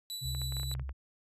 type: tone with tremolo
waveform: sawtooth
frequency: 3954 Hz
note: B7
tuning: 1 cent sharp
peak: -33 dBFS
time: 0.1-0.74 s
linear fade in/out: 0 ms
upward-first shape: triangle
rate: 6.7 Hz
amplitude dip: 45%
type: tone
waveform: sine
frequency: 130.2 Hz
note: C3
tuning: 8 cents flat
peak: -37 dBFS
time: 0.21-0.84 s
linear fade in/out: 20 ms
type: tone with vibrato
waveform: sine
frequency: 65.5 Hz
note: C2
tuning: 2 cents sharp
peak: -36 dBFS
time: 0.24-0.93 s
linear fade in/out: 20 ms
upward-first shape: sine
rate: 2.2 Hz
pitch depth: 61 cents each way
type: clicks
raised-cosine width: 0.5 ms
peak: -32 dBFS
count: 10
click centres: 0.349 / 0.417 / 0.523 / 0.568 / 0.598 / 0.632 / 0.715 / 0.751 / 0.796 / 0.893 s
effects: resampled to 32000 Hz